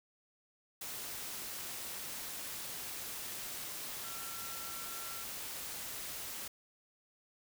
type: tone in noise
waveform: sine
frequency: 1356 Hz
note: E6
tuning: 49 cents sharp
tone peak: -50 dBFS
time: 4.04-5.24 s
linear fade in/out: 5 ms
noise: white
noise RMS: -43 dBFS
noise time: 0.81-6.48 s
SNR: -10 dB
effects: none